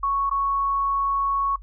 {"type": "tone with dropouts", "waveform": "sine", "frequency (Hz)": 1108.7, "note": "C#6", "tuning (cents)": 0, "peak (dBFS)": -20, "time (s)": [0.03, 1.56], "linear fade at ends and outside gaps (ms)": 5, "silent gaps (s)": [0.297, 0.311], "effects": ["noise-tail reverb RT60 0.1 s tail -22 dB re dry", "added 47 Hz sine -39 dBFS peak until 1.62 s"]}